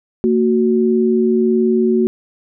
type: tone pair together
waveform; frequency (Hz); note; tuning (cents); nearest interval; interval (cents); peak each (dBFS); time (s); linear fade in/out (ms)
sine; 228.5 / 370; A#3 / F#4; -34 / 0; minor sixth; 834; -14; 0.24-2.07; 0
effects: none